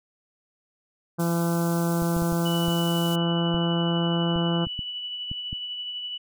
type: harmonic tone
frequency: 169.4 Hz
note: E3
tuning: 48 cents sharp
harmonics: 1 / 2 / 3 / 4 / 5 / 6 / 7 / 8 / 9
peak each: -23 / -29 / -33 / -35 / -37 / -39 / -40 / -41 / -42 dBFS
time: 1.18-4.66 s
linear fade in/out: 20 ms
type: high-pass noise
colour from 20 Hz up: pink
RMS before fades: -39 dBFS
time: 1.19-3.16 s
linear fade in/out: 10 ms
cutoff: 6200 Hz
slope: 12 dB/octave
type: clicks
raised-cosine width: 5 ms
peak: -21 dBFS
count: 11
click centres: 2.022 / 2.166 / 2.222 / 2.324 / 2.682 / 3.545 / 4.36 / 4.669 / 4.792 / 5.315 / 5.529 s
type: tone with tremolo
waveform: sine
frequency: 2960 Hz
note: F#7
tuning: in tune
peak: -29 dBFS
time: 2.45-6.18 s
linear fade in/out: 10 ms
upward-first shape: triangle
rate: 12 Hz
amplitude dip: 35%
effects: none